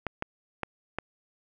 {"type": "clicks", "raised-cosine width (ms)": 0.5, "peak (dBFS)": -15, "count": 4, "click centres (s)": [0.067, 0.224, 0.633, 0.986], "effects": []}